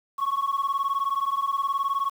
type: beating tone pair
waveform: sine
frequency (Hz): 1096 / 1115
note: C#6 / C#6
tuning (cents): -20 / +10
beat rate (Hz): 19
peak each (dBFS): -24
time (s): 0.18-2.1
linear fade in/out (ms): 20
effects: tanh soft clip ceiling -20 dBFS + 8-bit